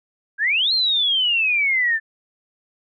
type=exponential two-way sweep; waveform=sine; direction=up then down; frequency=1568 to 4263 to 1750 Hz; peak=-16 dBFS; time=0.38-2 s; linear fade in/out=50 ms; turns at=0.73 s; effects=none